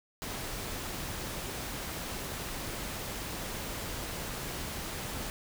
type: noise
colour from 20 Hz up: pink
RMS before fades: -38 dBFS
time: 0.22-5.3 s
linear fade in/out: 0 ms
effects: none